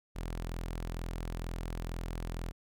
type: tone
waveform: sawtooth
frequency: 42.15 Hz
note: E1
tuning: 39 cents sharp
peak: -32 dBFS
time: 0.15-2.52 s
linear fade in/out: 20 ms
effects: none